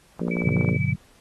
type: clicks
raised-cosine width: 1 ms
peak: -21 dBFS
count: 9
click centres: 0.195 / 0.282 / 0.368 / 0.419 / 0.49 / 0.567 / 0.611 / 0.647 / 0.689 s
type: harmonic tone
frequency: 58.5 Hz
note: A#1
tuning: 7 cents sharp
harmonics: 3 / 4 / 5 / 6 / 7 / 8 / 9 / 10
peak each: -26 / -29 / -35 / -35 / -34 / -36 / -41 / -42 dBFS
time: 0.2-0.77 s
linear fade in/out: 10 ms
type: tone with tremolo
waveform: sine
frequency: 2300 Hz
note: D7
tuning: 37 cents flat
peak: -27 dBFS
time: 0.31-0.93 s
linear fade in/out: 2 ms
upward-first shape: sine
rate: 14 Hz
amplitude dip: 65%
type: chord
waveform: sine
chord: G major seventh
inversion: none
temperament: just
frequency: 98 / 122.5 / 147 / 183.75 Hz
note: G2 / B2 / D3 / F#3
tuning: 0 / -14 / +2 / -12 cents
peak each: -27 / -26 / -25 / -28 dBFS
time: 0.44-0.96 s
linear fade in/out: 10 ms
effects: pink hiss -57 dBFS RMS until 1.2 s + AAC 32 kbps